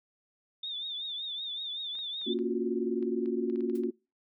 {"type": "tone with vibrato", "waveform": "sine", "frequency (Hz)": 3600, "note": "A7", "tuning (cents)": 39, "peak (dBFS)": -34, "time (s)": [0.63, 2.34], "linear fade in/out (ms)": 5, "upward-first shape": "triangle", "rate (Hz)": 5.3, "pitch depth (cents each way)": 91}
{"type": "clicks", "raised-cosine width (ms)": 0.3, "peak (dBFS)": -39, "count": 11, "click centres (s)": [1.953, 1.989, 2.216, 2.389, 3.027, 3.259, 3.499, 3.559, 3.607, 3.698, 3.836]}
{"type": "chord", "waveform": "sine", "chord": "Gb major seventh", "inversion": "first", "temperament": "equal with one note detuned", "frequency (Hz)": [233.1, 277.2, 349.2, 368.7], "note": ["Bb3", "Db4", "F4", "Gb4"], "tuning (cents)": [0, 0, 0, -6], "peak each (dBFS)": [-33, -36, -33, -32], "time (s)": [2.26, 3.91], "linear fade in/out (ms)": 20}
{"type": "noise with exponential decay", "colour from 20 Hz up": "white", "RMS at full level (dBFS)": -50, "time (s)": [3.75, 3.85], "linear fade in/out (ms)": 5, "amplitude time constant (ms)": 20}
{"effects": ["noise-tail reverb RT60 0.3 s tail -24 dB re dry"]}